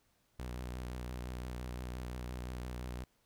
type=tone with vibrato; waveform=sawtooth; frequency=61.74 Hz; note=B1; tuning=in tune; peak=-36 dBFS; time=0.39-3.04 s; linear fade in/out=5 ms; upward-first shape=triangle; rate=5.8 Hz; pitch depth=43 cents each way; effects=pink hiss -74 dBFS RMS until 3.25 s